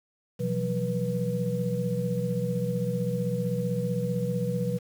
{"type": "tone cluster", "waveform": "sine", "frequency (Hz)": [124.9, 169.7, 185.3, 486.9], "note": ["B2", "F3", "F#3", "B4"], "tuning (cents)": [20, -49, 3, -25], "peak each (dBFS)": -31, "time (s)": [0.39, 4.79], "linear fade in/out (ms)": 20, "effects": ["8-bit"]}